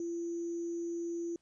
sine tone with sample-and-hold, 340.2 Hz, F4, 45 cents flat, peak -34 dBFS, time 0-1.36 s, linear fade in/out 2 ms, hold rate 6300 Hz, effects pink hiss -75 dBFS RMS until 1.41 s + resampled to 22050 Hz

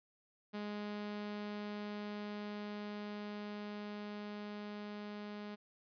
sawtooth tone with level ramp, 207.7 Hz, G#3, in tune, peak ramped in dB -36 to -40 dBFS, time 0.53-5.56 s, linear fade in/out 20 ms, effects resampled to 11025 Hz

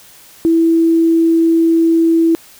sine tone, 329.6 Hz, E4, in tune, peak -8 dBFS, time 0.45-2.35 s, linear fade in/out 0 ms, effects white hiss -42 dBFS RMS until 2.59 s

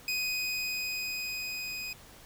25% pulse tone with level ramp, 2500 Hz, D#7, 8 cents sharp, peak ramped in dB -25 to -32 dBFS, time 0.08-1.93 s, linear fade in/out 2 ms, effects pink hiss -53 dBFS RMS until 2.25 s

